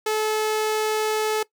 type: tone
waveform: sawtooth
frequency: 431.9 Hz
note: A4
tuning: 32 cents flat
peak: -17 dBFS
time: 0.06-1.43 s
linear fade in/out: 5 ms
effects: noise-tail reverb RT60 0.1 s tail -20 dB re dry